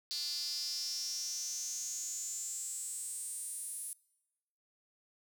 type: tone with high-pass filter sweep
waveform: square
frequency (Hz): 160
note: D#3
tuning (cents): +49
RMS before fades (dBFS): -40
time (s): 0.11-3.93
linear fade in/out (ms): 0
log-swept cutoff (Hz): 4500 to 10000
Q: 8.3
effects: noise-tail reverb RT60 1.0 s tail -24 dB re dry